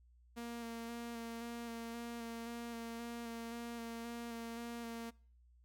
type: tone with vibrato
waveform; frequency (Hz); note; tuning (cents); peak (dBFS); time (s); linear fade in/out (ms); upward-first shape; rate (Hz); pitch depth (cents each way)
sawtooth; 233.1; A#3; 0; -39; 0.36-5.11; 20; square; 1.9; 16
effects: noise-tail reverb RT60 0.5 s tail -24 dB re dry + added 60 Hz sine -63 dBFS peak until 5.64 s